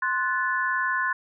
sine chord, F# diminished, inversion second, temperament equal with one note detuned, 1046.5 / 1480 / 1737.8 Hz, C6 / F#6 / A6, 0 / 0 / -22 cents, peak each -27 dBFS, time 0.02-1.13 s, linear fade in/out 5 ms, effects none

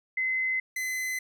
sine / 45% pulse tone pair in turn, 2048 / 2035 Hz, C7 / C7, -38 / -49 cents, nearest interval unison, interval 11 cents, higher first, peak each -25 / -29 dBFS, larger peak first, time 0.17-0.6 / 0.76-1.19 s, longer neither, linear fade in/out 5 ms, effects none

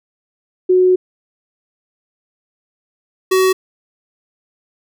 sine / square tone pair in turn, 367.4 / 375.8 Hz, F#4 / F#4, -12 / +27 cents, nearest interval unison, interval 39 cents, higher second, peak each -8 / -11 dBFS, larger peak first, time 0.69-0.96 / 3.31-3.53 s, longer first, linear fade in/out 10 ms, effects none

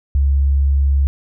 sine tone, 69.3 Hz, C#2, in tune, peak -11 dBFS, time 0.15-1.07 s, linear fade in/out 0 ms, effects none

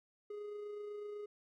triangle tone with amplitude modulation, 415.3 Hz, G#4, in tune, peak -39 dBFS, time 0.3-1.26 s, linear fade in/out 5 ms, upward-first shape sine, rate 28 Hz, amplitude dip 30%, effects none

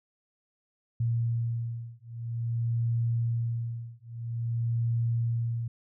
sine beating tone pair, 116.4 / 116.9 Hz, A#2 / A#2, -2 / +5 cents, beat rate 0.5 Hz, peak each -30 dBFS, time 1-5.68 s, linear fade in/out 5 ms, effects none

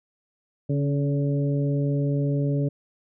harmonic tone with a mistuned harmonic, 142.5 Hz, C#3, 48 cents sharp, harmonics 1 / 2 / 3 / 4, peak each -22 / -28 / -32 / -34 dBFS, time 0.69-2.69 s, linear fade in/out 10 ms, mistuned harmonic 2, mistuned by -21 cents, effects none

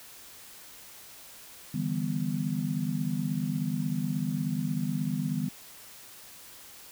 sine chord, E minor seventh, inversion third, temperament just, 148.33 / 164.81 / 197.78 / 247.2 Hz, D3 / E3 / G3 / B3, +18 / 0 / +16 / +2 cents, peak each -33 dBFS, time 1.74-5.49 s, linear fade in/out 5 ms, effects white hiss -49 dBFS RMS until 6.91 s

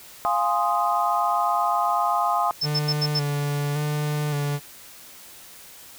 sine chord, F minor seventh, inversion none, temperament equal with one note detuned, 698.5 / 826.3 / 1046.5 / 1244.5 Hz, F5 / Ab5 / C6 / Eb6, 0 / -9 / 0 / 0 cents, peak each -25 dBFS, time 0.25-2.51 s, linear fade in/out 0 ms
sine tone bursts, 5274 Hz, E8, in tune, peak -21 dBFS, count 5, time 2.61-3.197 s, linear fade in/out 10 ms, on 51 ms, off 83 ms
45% pulse tone with vibrato, 146.83 Hz, D3, in tune, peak -23 dBFS, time 2.62-4.6 s, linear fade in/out 50 ms, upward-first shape square, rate 0.88 Hz, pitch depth 27 cents each way
effects white hiss -45 dBFS RMS until 5.98 s

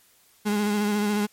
35% pulse tone with vibrato, 207.7 Hz, G#3, in tune, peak -20 dBFS, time 0.45-1.27 s, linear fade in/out 20 ms, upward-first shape sine, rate 14 Hz, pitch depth 30 cents each way, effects white hiss -59 dBFS RMS until 1.32 s + MP3 64 kbps

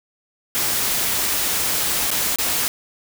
white noise with dropouts, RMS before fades -21 dBFS, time 0.55-2.68 s, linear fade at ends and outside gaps 0 ms, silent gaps 2.105-2.114 / 2.359-2.386 s, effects none

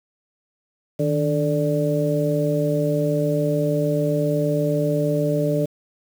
harmonic tone with a mistuned harmonic, 146.6 Hz, D3, 3 cents flat, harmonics 1 / 2 / 3 / 4, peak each -22 / -25 / -25 / -23 dBFS, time 0.99-5.66 s, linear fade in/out 10 ms, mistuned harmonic 1, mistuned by +93 cents, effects 7-bit

